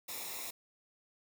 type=noise with comb filter; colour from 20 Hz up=white; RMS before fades=-42 dBFS; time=0.08-0.51 s; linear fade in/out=10 ms; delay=0.65 ms; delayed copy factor=-0.7; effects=none